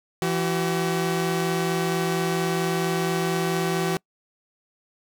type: tone pair together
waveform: sawtooth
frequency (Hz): 167.81 / 380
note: E3 / F#4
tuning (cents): +31 / +46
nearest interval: octave + major second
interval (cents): 1415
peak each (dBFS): -21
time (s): 0.22-3.97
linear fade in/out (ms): 0
effects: noise-tail reverb RT60 0.1 s tail -26 dB re dry